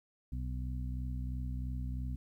harmonic tone, 63 Hz, B1, 35 cents sharp, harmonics 1 / 2 / 3 / 4, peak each -36 / -41 / -50 / -47 dBFS, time 0.32-2.16 s, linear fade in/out 5 ms, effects 12-bit

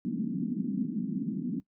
white band-pass noise, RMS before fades -32 dBFS, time 0.05-1.6 s, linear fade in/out 0 ms, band 170 to 270 Hz, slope 48 dB/octave, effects noise-tail reverb RT60 0.1 s tail -18 dB re dry

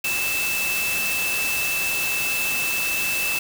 sine tone in noise, 2637 Hz, E7, in tune, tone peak -23 dBFS, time 0.04-3.39 s, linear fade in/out 5 ms, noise white, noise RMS -27 dBFS, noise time 0.04-3.39 s, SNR +1 dB, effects none

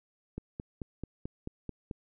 click train, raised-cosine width 3 ms, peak -24 dBFS, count 8, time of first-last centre 0.38-1.912 s, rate 4.57 Hz, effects none

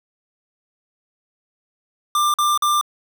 square tone bursts, 1189 Hz, D6, 21 cents sharp, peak -16 dBFS, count 3, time 2.15-2.812 s, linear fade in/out 2 ms, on 190 ms, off 46 ms, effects 7-bit

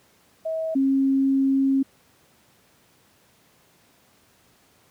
sine tone pair in turn, 643 / 270.3 Hz, E5 / C#4, -43 / -44 cents, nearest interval octave + minor third, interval 1501 cents, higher first, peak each -24 / -17 dBFS, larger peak second, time 0.45-0.75 / 0.75-1.83 s, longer second, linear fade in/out 10 ms, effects pink hiss -59 dBFS RMS until 4.9 s + high-pass 100 Hz 12 dB/octave

